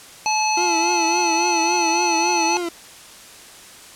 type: harmonic tone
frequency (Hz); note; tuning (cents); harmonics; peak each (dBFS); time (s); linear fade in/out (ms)
861; A5; -38; 1 / 3 / 5 / 7; -19 / -24 / -27 / -25; 0.26-2.57; 0
type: tone with vibrato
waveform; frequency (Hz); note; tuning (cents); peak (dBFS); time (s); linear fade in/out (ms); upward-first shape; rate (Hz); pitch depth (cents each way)
40% pulse; 341.3; F4; -40; -22; 0.57-2.69; 5; triangle; 3.6; 86
effects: white hiss -42 dBFS RMS until 3.95 s + low-pass 10000 Hz 12 dB/octave